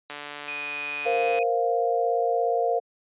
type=click train; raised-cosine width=0.3 ms; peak=-20 dBFS; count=189; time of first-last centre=0.1-1.388 s; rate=146 Hz
type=tone with pitch glide; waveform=sine; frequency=2481 to 2497 Hz; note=D#7 to D#7; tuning=-6 to +6 cents; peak=-30 dBFS; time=0.48-1.43 s; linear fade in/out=2 ms; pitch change=+12 cents; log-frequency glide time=1.02-1.13 s
type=chord; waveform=sine; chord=Bb suspended second; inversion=none; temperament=equal; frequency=466.2 / 523.3 / 698.5 Hz; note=Bb4 / C5 / F5; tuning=0 / 0 / 0 cents; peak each=-24 / -28 / -24 dBFS; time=1.05-2.8 s; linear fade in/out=20 ms
effects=high-pass 300 Hz 12 dB/octave + resampled to 8000 Hz